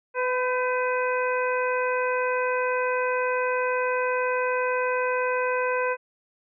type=harmonic tone with a mistuned harmonic; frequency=502 Hz; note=B4; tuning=28 cents sharp; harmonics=1 / 2 / 3 / 4 / 5; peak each=-25 / -28 / -30 / -37 / -33 dBFS; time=0.14-5.97 s; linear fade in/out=50 ms; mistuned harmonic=3; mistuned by=+36 cents; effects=none